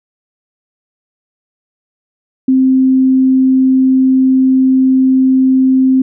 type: tone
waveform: sine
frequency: 261.6 Hz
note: C4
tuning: in tune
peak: -6 dBFS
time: 2.48-6.02 s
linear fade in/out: 5 ms
effects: none